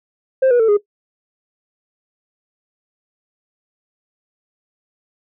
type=tone with pitch steps; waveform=sine; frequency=526 / 485.1 / 447.5 / 412.7 Hz; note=C5 / B4 / A4 / G#4; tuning=+9 / -31 / +29 / -11 cents; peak=-7 dBFS; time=0.42-0.772 s; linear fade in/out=10 ms; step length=88 ms; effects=noise-tail reverb RT60 0.1 s tail -18 dB re dry + tanh soft clip ceiling -9 dBFS